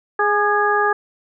harmonic tone with a mistuned harmonic, 415.3 Hz, G#4, in tune, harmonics 1 / 2 / 3 / 4, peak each -20 / -20 / -20 / -20 dBFS, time 0.19-0.93 s, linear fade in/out 5 ms, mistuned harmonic 3, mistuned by -39 cents, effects none

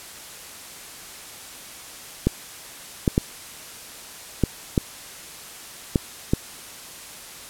clicks, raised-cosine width 3 ms, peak -4 dBFS, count 7, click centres 2.27 / 3.078 / 3.179 / 4.437 / 4.778 / 5.958 / 6.335 s, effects white hiss -40 dBFS RMS until 7.49 s + low-pass 12000 Hz 12 dB/octave

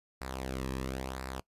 sawtooth tone with flanger, 65.41 Hz, C2, in tune, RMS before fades -38 dBFS, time 0.21-1.4 s, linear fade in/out 0 ms, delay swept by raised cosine 0.31 to 1.41 ms, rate 0.97 Hz, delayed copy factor -0.65, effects noise-tail reverb RT60 0.1 s tail -22 dB re dry + resampled to 32000 Hz

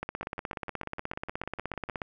two click trains, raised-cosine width 0.5 ms, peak -24 / -18 dBFS, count 12 / 34, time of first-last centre 0.23-1.889 / 0.03-2.018 s, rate 6.63 / 16.6 Hz, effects none

